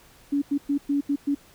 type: tone bursts at uneven times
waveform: sine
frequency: 283.9 Hz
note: C#4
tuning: 41 cents sharp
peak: -20 dBFS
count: 6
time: 0.32-0.42 / 0.51-0.58 / 0.69-0.78 / 0.89-1.01 / 1.09-1.16 / 1.27-1.35 s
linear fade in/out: 10 ms
effects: pink hiss -54 dBFS RMS until 1.54 s